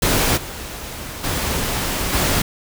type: noise with level steps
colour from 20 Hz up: pink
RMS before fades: -17 / -31 / -22 / -18 dBFS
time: 0.02-2.42 s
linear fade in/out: 5 ms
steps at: 0.36 / 1.23 / 2.12 s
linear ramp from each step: 20 ms
effects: none